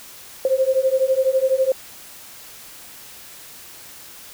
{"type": "beating tone pair", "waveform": "sine", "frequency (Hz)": [520, 532], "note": ["C5", "C5"], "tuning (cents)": [-11, 29], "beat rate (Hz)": 12, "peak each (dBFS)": [-19, -18], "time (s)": [0.45, 1.72], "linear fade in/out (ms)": 2, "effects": ["white hiss -41 dBFS RMS until 4.33 s"]}